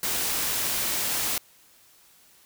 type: noise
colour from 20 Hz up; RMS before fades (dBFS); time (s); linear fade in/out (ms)
white; -27; 0.03-1.38; 2
effects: white hiss -57 dBFS RMS until 2.45 s